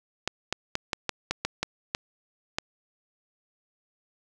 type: clicks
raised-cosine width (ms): 0.2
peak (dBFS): -9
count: 10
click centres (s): 0.276 / 0.526 / 0.754 / 0.932 / 1.093 / 1.31 / 1.45 / 1.63 / 1.949 / 2.585
effects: none